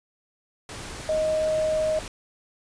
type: tone in noise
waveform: sine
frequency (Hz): 625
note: D#5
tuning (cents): +8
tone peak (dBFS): -21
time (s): 1.09-1.99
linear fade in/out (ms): 2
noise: pink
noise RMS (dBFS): -37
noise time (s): 0.69-2.08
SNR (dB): +13
effects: resampled to 22050 Hz